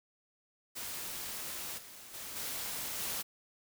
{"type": "noise with level steps", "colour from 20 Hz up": "white", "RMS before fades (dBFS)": [-41, -51, -44, -39, -37], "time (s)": [0.75, 3.23], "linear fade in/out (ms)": 20, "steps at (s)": [1.77, 2.13, 2.35, 2.98], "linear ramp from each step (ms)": 20, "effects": []}